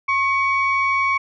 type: tone pair together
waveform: sine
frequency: 1086.6 / 2255 Hz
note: C#6 / C#7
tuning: -35 / +29 cents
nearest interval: octave + minor second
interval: 1264 cents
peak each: -18 dBFS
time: 0.08-1.18 s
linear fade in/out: 10 ms
effects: tanh soft clip ceiling -11 dBFS